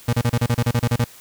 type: tone bursts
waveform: 35% pulse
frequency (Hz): 119.1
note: A#2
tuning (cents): +38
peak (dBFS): -14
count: 12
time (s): 0.08-1.044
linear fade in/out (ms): 5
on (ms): 51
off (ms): 32
effects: white hiss -45 dBFS RMS until 1.2 s